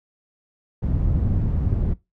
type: low-pass noise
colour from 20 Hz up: white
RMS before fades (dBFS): -21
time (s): 0.82-1.94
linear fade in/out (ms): 10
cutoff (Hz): 100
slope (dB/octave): 12
effects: noise-tail reverb RT60 0.2 s tail -19 dB re dry